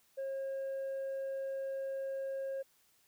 sine tone, 540 Hz, C#5, 45 cents flat, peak -33 dBFS, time 0.17-2.63 s, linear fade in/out 20 ms, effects tanh soft clip ceiling -35 dBFS + white hiss -70 dBFS RMS until 3.07 s

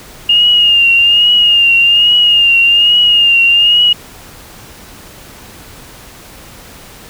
sine tone with vibrato, 2831 Hz, F7, 23 cents sharp, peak -5 dBFS, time 0.29-3.93 s, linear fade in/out 5 ms, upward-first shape triangle, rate 1.2 Hz, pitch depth 57 cents each way, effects pink hiss -35 dBFS RMS until 7.09 s

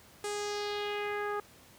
sawtooth tone with low-pass filter sweep, 412.8 Hz, G#4, 10 cents flat, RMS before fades -35 dBFS, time 0.24-1.4 s, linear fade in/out 2 ms, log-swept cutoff 9000 to 1300 Hz, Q 2.4, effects pink hiss -57 dBFS RMS until 1.78 s + high-pass 60 Hz 12 dB/octave

